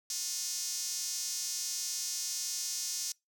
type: tone with high-pass filter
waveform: sawtooth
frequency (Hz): 358.6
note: F4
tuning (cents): +46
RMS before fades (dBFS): -36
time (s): 0.1-3.12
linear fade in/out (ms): 2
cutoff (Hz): 5800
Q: 3.1
effects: noise-tail reverb RT60 0.2 s tail -25 dB re dry